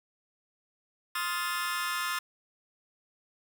sawtooth chord, F dominant seventh, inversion second, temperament just, 1047.7 / 1257.2 / 1396.9 / 1746.1 Hz, C6 / Eb6 / F6 / A6, +2 / +18 / 0 / -14 cents, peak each -32 dBFS, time 1.15-2.19 s, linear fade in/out 5 ms, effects 9-bit

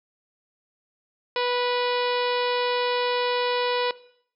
harmonic tone with a mistuned harmonic, 490.9 Hz, B4, 10 cents flat, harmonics 1 / 2 / 3 / 4 / 5 / 6 / 7 / 8 / 9 / 10, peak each -25 / -28 / -35 / -35 / -33 / -35 / -38 / -36 / -39 / -39 dBFS, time 1.36-3.91 s, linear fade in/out 2 ms, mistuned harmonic 10, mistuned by +60 cents, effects noise-tail reverb RT60 0.6 s tail -18 dB re dry

